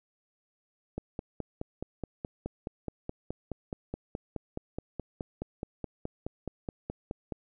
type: click train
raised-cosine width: 2 ms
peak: -21 dBFS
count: 31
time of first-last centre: 0.98-7.322 s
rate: 4.73 Hz
effects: none